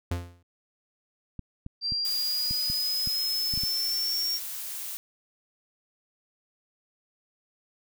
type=tone with exponential decay; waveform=45% pulse; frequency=87.31 Hz; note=F2; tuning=in tune; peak=-24 dBFS; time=0.11-0.43 s; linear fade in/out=5 ms; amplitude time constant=69 ms
type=clicks; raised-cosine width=5 ms; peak=-24 dBFS; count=9; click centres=1.393 / 1.664 / 1.922 / 2.51 / 2.7 / 3.074 / 3.538 / 3.576 / 3.636 s
type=exponential sweep; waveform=sine; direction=up; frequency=4700 to 5560 Hz; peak=-26 dBFS; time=1.81-4.4 s; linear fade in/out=50 ms
type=noise; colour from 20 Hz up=blue; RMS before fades=-36 dBFS; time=2.05-4.97 s; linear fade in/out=0 ms
effects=none